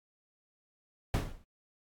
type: noise with exponential decay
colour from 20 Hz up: brown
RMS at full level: -22 dBFS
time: 1.14-1.44 s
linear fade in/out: 1 ms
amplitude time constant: 64 ms
effects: AAC 64 kbps